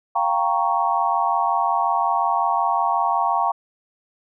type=chord; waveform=sine; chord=G half-diminished seventh; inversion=third; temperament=equal; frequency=698.5 / 784 / 932.3 / 1108.7 Hz; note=F5 / G5 / Bb5 / Db6; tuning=0 / 0 / 0 / 0 cents; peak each=-24 / -23 / -22 / -23 dBFS; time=0.15-3.52 s; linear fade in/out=10 ms; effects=none